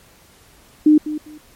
sine tone with echo, 304 Hz, D#4, 40 cents flat, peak -7 dBFS, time 0.86-0.98 s, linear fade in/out 5 ms, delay 200 ms, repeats 2, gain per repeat -14 dB, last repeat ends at 1.38 s, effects pink hiss -50 dBFS RMS until 1.55 s + MP3 64 kbps

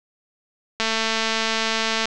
click train, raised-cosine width 0.2 ms, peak -5 dBFS, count 281, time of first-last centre 0.8-2.056 s, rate 223 Hz, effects low-pass 7000 Hz 12 dB/octave

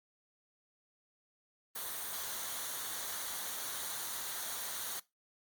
white noise with comb filter, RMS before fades -40 dBFS, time 1.75-5 s, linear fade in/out 10 ms, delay 0.39 ms, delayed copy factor -0.55, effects noise-tail reverb RT60 0.2 s tail -20 dB re dry + Opus 32 kbps

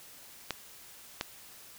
clicks, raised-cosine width 0.2 ms, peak -14 dBFS, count 2, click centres 0.507 / 1.211 s, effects white hiss -52 dBFS RMS until 1.78 s

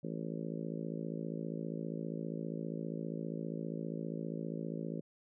harmonic tone, 55 Hz, A1, in tune, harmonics 3 / 4 / 5 / 6 / 7 / 8 / 9 / 10, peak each -41 / -43 / -45 / -47 / -48 / -49 / -50 / -51 dBFS, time 0.03-5.01 s, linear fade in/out 10 ms, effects none

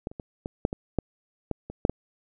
clicks, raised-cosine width 2 ms, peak -17 / -29 / -22 / -18 / -8 / -17 / -10 / -14 / -23 / -6 / -13 dBFS, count 11, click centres 0.071 / 0.115 / 0.198 / 0.459 / 0.651 / 0.729 / 0.987 / 1.513 / 1.7 / 1.851 / 1.896 s, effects none

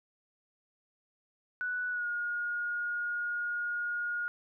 sine tone with pitch glide, 1480 to 1432.9 Hz, F#6 to F6, 0 to +44 cents, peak -31 dBFS, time 1.61-4.28 s, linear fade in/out 0 ms, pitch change -56 cents, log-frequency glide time 1.9-2.07 s, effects none

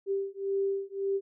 sine beating tone pair, 392 / 393.8 Hz, G4 / G4, 0 / +8 cents, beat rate 1.8 Hz, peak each -31 dBFS, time 0.06-1.21 s, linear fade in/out 50 ms, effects none

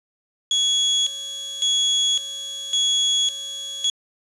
35% pulse tone with tremolo, 3350 Hz, G#7, 14 cents sharp, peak -15 dBFS, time 0.51-3.9 s, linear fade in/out 2 ms, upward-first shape square, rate 0.9 Hz, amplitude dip 75%, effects resampled to 24000 Hz + 7-bit

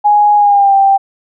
sine tone with pitch glide, 830.6 to 785.3 Hz, G#5 to G5, 0 to +3 cents, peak -5 dBFS, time 0.04-0.98 s, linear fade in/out 20 ms, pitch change -97 cents, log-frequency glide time 0.36-0.75 s, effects none

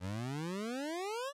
25% pulse exponential sweep, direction up, 87.4 to 587.3 Hz, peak -33 dBFS, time 0-1.33 s, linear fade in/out 50 ms, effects low-pass 10000 Hz 12 dB/octave

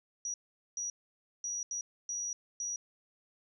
sine tone bursts at uneven times, 5800 Hz, F#8, 35 cents flat, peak -34 dBFS, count 6, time 0.25-0.34 / 0.77-0.9 / 1.44-1.63 / 1.71-1.81 / 2.09-2.33 / 2.6-2.76 s, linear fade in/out 2 ms, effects none

